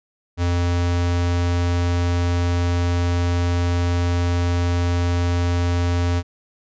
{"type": "tone", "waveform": "square", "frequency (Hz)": 87.31, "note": "F2", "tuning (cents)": 0, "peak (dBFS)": -18, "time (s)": [0.37, 6.23], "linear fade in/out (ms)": 50, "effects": ["resampled to 16000 Hz"]}